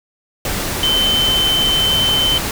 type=tone in noise; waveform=sine; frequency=3074 Hz; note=G7; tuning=35 cents flat; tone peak=-13 dBFS; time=0.83-2.38 s; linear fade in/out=2 ms; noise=pink; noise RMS=-21 dBFS; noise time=0.45-2.51 s; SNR=+5 dB; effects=none